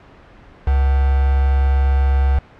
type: tone with quantisation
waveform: sine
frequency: 68.1 Hz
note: C#2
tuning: 30 cents flat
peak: -12 dBFS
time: 0.67-2.39 s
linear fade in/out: 5 ms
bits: 4
effects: pink hiss -44 dBFS RMS until 2.59 s + low-pass 2000 Hz 12 dB/octave